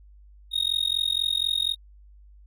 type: tone with amplitude modulation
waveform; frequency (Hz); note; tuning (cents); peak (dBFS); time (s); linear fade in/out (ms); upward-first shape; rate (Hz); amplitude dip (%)
triangle; 3732; A#7; +1; -17; 0.51-1.76; 50; sine; 44.1; 100
effects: added 50 Hz sine -48 dBFS peak until 2.46 s